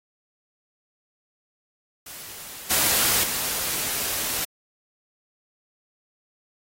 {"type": "noise with level steps", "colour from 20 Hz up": "white", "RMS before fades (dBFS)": [-39, -21, -27], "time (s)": [2.06, 4.45], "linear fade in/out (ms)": 5, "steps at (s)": [2.7, 3.23], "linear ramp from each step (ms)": 10, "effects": ["AAC 48 kbps"]}